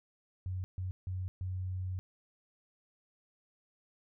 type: tone bursts at uneven times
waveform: sine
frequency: 92.5 Hz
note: F#2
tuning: in tune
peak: -34 dBFS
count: 4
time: 0.46-0.64 / 0.78-0.91 / 1.07-1.28 / 1.41-1.99 s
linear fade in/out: 0 ms
effects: none